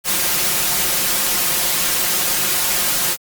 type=noise with comb filter; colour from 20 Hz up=white; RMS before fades=-18 dBFS; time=0.04-3.17 s; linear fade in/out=50 ms; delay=5.6 ms; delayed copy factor=+0.65; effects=Opus 48 kbps